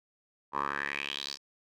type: tone with band-pass filter sweep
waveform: 10% pulse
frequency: 70.6 Hz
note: C#2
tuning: 32 cents sharp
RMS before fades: -35 dBFS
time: 0.52-1.38 s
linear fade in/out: 50 ms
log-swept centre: 950 to 5200 Hz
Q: 4.4
effects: none